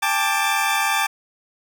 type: chord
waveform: 20% pulse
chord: G suspended second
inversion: none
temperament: equal with one note detuned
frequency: 797.2 / 880 / 1174.7 Hz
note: G5 / A5 / D6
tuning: +29 / 0 / 0 cents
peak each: -18 dBFS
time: 0.02-1.07 s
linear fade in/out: 10 ms
effects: none